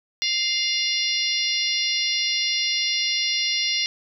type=harmonic tone with a mistuned harmonic; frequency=698.5 Hz; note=F5; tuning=in tune; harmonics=3 / 4 / 5 / 6 / 7 / 8; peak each=-28 / -28 / -28 / -28 / -28 / -28 dBFS; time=0.22-3.86 s; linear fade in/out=0 ms; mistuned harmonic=4; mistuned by=+19 cents; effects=none